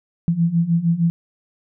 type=beating tone pair; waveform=sine; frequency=164.81 / 171.31 Hz; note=E3 / F3; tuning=0 / -33 cents; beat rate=6.5 Hz; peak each=-20 / -17 dBFS; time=0.28-1.1 s; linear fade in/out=0 ms; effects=none